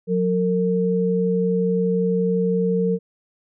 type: tone pair together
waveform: sine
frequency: 181.38 / 455.9 Hz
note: F#3 / A#4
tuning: -34 / -39 cents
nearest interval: octave + major third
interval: 1595 cents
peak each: -20 dBFS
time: 0.07-2.99 s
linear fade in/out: 50 ms
effects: none